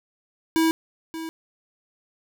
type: tone with echo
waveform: square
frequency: 324.2 Hz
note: E4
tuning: 29 cents flat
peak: -18 dBFS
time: 0.56-0.71 s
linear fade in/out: 0 ms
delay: 580 ms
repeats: 1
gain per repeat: -13 dB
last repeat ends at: 1.29 s
effects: 9-bit